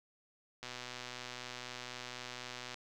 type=click train; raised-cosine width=0.2 ms; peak=-26 dBFS; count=263; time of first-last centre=0.63-2.743 s; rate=124 Hz; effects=none